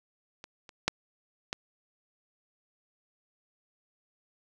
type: clicks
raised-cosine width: 0.2 ms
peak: -26 / -30 / -7 / -15 dBFS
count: 4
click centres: 0.441 / 0.692 / 0.88 / 1.529 s
effects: none